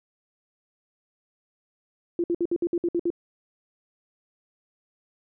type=tone bursts; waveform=sine; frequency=344.1 Hz; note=F4; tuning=26 cents flat; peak=-21 dBFS; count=9; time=2.19-3.103 s; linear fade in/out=2 ms; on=49 ms; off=59 ms; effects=none